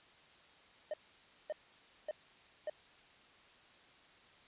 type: tone bursts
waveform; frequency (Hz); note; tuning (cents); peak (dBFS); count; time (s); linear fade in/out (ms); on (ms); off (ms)
triangle; 611; D#5; -32; -34; 4; 0.91-2.698; 2; 27; 560
effects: white hiss -62 dBFS RMS until 4.47 s + resampled to 8000 Hz